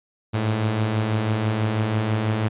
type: beating tone pair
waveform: sawtooth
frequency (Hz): 103.83 / 109.93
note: G#2 / A2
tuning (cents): 0 / -1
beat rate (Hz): 6.1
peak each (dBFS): -25 / -17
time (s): 0.33-2.49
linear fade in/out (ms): 20
effects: resampled to 8000 Hz